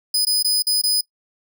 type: tone with dropouts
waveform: sawtooth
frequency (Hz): 5000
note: D#8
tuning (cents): +8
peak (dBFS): -13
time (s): 0.14-1.01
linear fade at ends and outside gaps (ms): 5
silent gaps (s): 0.251-0.268 / 0.427-0.445 / 0.623-0.668 / 0.816-0.836
effects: noise-tail reverb RT60 0.1 s tail -21 dB re dry